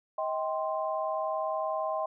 sine chord, C minor, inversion first, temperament equal with one note detuned, 633.5 / 784 / 1046.5 Hz, Eb5 / G5 / C6, +31 / 0 / 0 cents, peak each -31 / -35 / -34 dBFS, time 0.18-2.06 s, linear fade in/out 5 ms, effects none

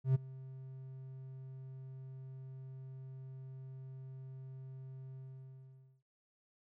triangle tone with ADSR envelope, 131.9 Hz, C3, 14 cents sharp, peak -22 dBFS, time 0.04-6.03 s, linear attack 110 ms, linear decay 16 ms, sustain -22 dB, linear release 860 ms, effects none

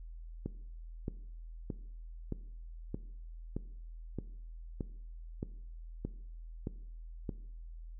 click train, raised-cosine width 3 ms, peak -23 dBFS, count 12, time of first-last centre 0.46-7.292 s, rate 1.61 Hz, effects noise-tail reverb RT60 0.7 s tail -18 dB re dry + added 41 Hz sine -44 dBFS peak until 7.99 s

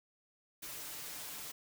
white noise with comb filter, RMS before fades -45 dBFS, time 0.62-1.52 s, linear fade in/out 10 ms, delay 6.7 ms, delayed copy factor +0.7, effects none

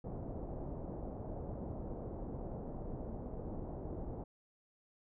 pink low-pass noise, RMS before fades -43 dBFS, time 0.04-4.24 s, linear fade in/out 5 ms, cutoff 720 Hz, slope 24 dB/octave, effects none

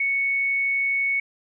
sine tone, 2217 Hz, C#7, in tune, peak -20 dBFS, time 0-1.2 s, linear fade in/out 5 ms, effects none

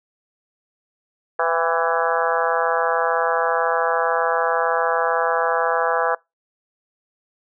harmonic tone with a mistuned harmonic, 166.5 Hz, E3, 18 cents sharp, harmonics 3 / 4 / 5 / 6 / 7 / 8 / 9 / 10, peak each -23 / -24 / -25 / -26 / -26 / -27 / -28 / -28 dBFS, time 1.39-6.15 s, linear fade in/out 5 ms, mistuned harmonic 5, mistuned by -38 cents, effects noise-tail reverb RT60 0.2 s tail -24 dB re dry

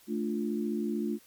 sine chord, D minor, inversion second, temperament equal, 220 / 293.7 / 349.2 Hz, A3 / D4 / F4, 0 / 0 / 0 cents, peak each -31 / -35 / -34 dBFS, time 0.07-1.19 s, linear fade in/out 50 ms, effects white hiss -59 dBFS RMS until 1.26 s + MP3 96 kbps

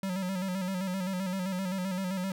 square tone with vibrato, 187.3 Hz, F#3, 21 cents sharp, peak -31 dBFS, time 0.03-2.32 s, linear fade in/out 2 ms, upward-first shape square, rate 7.7 Hz, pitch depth 56 cents each way, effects none

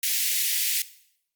white high-pass noise, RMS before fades -25 dBFS, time 0.03-0.82 s, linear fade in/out 2 ms, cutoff 1900 Hz, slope 48 dB/octave, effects noise-tail reverb RT60 0.7 s tail -17 dB re dry + Opus 48 kbps

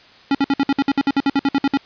square tone bursts, 277.4 Hz, C#4, 1 cent sharp, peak -14 dBFS, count 16, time 0.31-1.773 s, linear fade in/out 2 ms, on 38 ms, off 57 ms, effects white hiss -47 dBFS RMS until 1.85 s + resampled to 11025 Hz

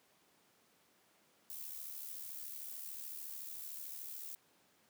violet noise with amplitude modulation, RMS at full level -44 dBFS, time 1.5-4.35 s, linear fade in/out 0 ms, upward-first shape sine, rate 73.6 Hz, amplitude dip 55%, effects pink hiss -70 dBFS RMS until 4.89 s + high-pass 200 Hz 12 dB/octave

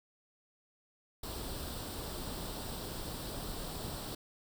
pink noise with comb filter, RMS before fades -41 dBFS, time 1.23-4.15 s, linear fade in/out 5 ms, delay 0.23 ms, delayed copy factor +0.6, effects none

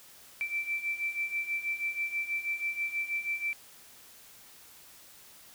sine beating tone pair, 2332 / 2338.2 Hz, D7 / D7, -13 / -8 cents, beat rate 6.2 Hz, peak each -36 / -32 dBFS, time 0.41-3.53 s, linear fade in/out 0 ms, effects white hiss -54 dBFS RMS until 5.54 s

